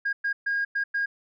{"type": "tone bursts at uneven times", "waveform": "sine", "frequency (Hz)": 1628, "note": "G#6", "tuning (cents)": -35, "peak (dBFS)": -22, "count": 5, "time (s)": [[0.05, 0.13], [0.24, 0.33], [0.46, 0.65], [0.75, 0.84], [0.94, 1.06]], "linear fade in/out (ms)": 10, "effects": ["tanh soft clip ceiling -20 dBFS"]}